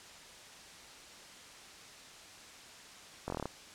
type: slowing click train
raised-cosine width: 1 ms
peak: -22 dBFS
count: 8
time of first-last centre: 3.28-3.456 s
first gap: 21 ms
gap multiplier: 1.06
effects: white hiss -52 dBFS RMS until 3.74 s + low-pass 7000 Hz 12 dB/octave